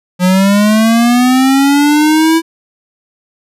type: linear sweep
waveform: square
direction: up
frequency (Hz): 178.5 to 330.1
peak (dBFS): -7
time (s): 0.19-2.42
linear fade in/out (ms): 50
effects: resampled to 32000 Hz